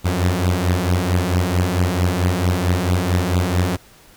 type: beating tone pair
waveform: sawtooth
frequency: 87.6 / 92.1 Hz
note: F2 / F#2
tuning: +6 / -7 cents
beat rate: 4.5 Hz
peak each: -15 dBFS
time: 0.04-3.77 s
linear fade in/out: 20 ms
effects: pink hiss -48 dBFS RMS until 4.16 s